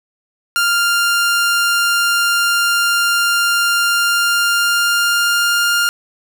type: tone with pitch glide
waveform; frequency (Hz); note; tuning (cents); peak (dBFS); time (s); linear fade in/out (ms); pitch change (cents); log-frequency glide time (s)
sawtooth; 1396.9 to 1405.8; F6 to F6; 0 to +11; -9; 0.56-5.89; 0; +11; 3.86-5.78
effects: none